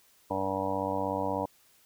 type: harmonic tone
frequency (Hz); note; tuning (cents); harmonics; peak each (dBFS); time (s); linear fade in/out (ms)
96.4; G2; -28; 1 / 2 / 3 / 5 / 6 / 7 / 8 / 9 / 10; -41 / -40 / -36 / -36 / -35 / -39 / -38 / -38 / -35; 0.3-1.46; 10
effects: white hiss -63 dBFS RMS until 1.85 s